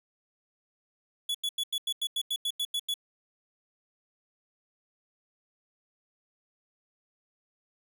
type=tone bursts; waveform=45% pulse; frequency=3400 Hz; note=G#7; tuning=40 cents sharp; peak=-28 dBFS; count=12; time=1.29-2.941 s; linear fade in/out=5 ms; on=56 ms; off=89 ms; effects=none